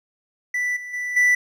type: tone with level steps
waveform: triangle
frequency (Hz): 1975.5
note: B6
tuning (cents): 0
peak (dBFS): -19 / -30 / -23 / -12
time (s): 0.54-1.35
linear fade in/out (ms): 5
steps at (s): 0.76 / 0.93 / 1.16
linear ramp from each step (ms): 10
effects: none